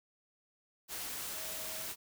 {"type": "tone in noise", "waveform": "sine", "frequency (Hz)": 635, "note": "D#5", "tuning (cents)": 35, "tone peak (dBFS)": -51, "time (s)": [1.33, 1.88], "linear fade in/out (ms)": 50, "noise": "white", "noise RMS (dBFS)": -41, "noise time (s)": [0.88, 1.96], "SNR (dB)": -13, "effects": []}